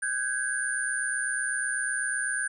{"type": "tone cluster", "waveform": "sine", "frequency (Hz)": [1521, 1649, 9230], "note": ["F#6", "G#6", "D9"], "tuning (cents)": [47, -13, -31], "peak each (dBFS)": -31, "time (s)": [0.02, 2.48], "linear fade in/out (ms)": 10, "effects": []}